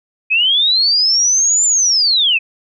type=linear two-way sweep; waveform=sine; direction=up then down; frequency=2489 to 7220 to 2489 Hz; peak=-10 dBFS; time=0.3-2.39 s; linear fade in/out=20 ms; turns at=1.65 s; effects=none